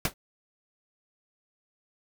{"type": "noise with exponential decay", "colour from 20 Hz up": "pink", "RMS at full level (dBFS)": -22, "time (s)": [0.05, 0.14], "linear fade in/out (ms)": 2, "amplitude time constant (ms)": 18, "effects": []}